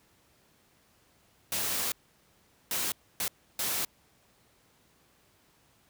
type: noise bursts at uneven times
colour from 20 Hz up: white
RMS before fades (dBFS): -31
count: 4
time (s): 1.52-1.92 / 2.71-2.92 / 3.2-3.28 / 3.59-3.85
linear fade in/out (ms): 2
effects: pink hiss -65 dBFS RMS until 5.89 s + high-pass 60 Hz 12 dB/octave